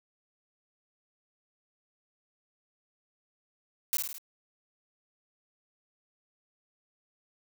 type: noise with echo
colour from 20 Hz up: blue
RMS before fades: -28 dBFS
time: 3.93-3.97 s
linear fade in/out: 0 ms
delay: 53 ms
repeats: 4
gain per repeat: -4 dB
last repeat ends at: 4.182 s
effects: none